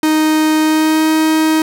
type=tone with pitch glide; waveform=45% pulse; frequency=311.1 to 315.1 Hz; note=D#4 to D#4; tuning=0 to +22 cents; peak=-10 dBFS; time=0.03-1.62 s; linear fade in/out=2 ms; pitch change=+22 cents; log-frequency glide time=0.6-1.11 s; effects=none